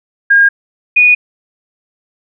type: tone pair in turn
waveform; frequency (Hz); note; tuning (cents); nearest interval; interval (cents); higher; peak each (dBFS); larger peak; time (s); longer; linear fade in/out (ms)
sine; 1621 / 2465; G#6 / D#7; -42 / -17; perfect fifth; 725; second; -4; neither; 0.3-0.49 / 0.96-1.15; neither; 10
effects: none